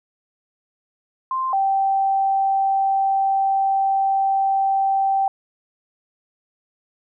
sine tone pair in turn, 1046.5 / 779.4 Hz, C6 / G5, 0 / -10 cents, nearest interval perfect fourth, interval 510 cents, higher first, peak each -20 / -16 dBFS, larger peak second, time 1.31-1.53 / 1.53-5.28 s, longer second, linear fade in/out 2 ms, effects none

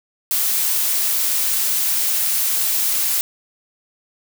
blue noise, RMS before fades -19 dBFS, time 0.31-3.21 s, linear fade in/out 0 ms, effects none

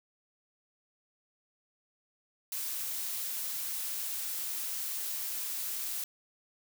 blue noise, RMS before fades -36 dBFS, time 2.52-6.04 s, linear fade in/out 2 ms, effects none

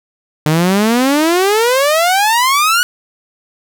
sawtooth exponential sweep, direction up, 149.1 to 1480 Hz, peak -6 dBFS, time 0.46-2.83 s, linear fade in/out 0 ms, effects none

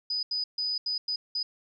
sine tone bursts at uneven times, 4978 Hz, D#8, in tune, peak -27 dBFS, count 6, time 0.1-0.23 / 0.31-0.44 / 0.58-0.78 / 0.86-0.98 / 1.08-1.16 / 1.35-1.43 s, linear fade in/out 5 ms, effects none

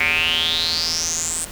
square tone with band-pass filter sweep, 82.2 Hz, E2, 4 cents flat, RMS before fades -21 dBFS, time 0-1.45 s, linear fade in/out 5 ms, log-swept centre 2200 to 8700 Hz, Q 8.9, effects pink hiss -36 dBFS RMS until 1.51 s

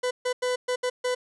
40% pulse tone bursts at uneven times, 499.7 Hz, B4, 20 cents sharp, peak -23 dBFS, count 6, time 0.03-0.11 / 0.25-0.33 / 0.42-0.56 / 0.68-0.76 / 0.83-0.9 / 1.04-1.15 s, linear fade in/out 10 ms, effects resampled to 22050 Hz + 9-bit

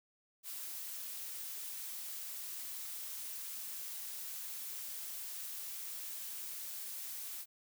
blue noise, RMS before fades -44 dBFS, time 0.43-7.46 s, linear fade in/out 50 ms, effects none

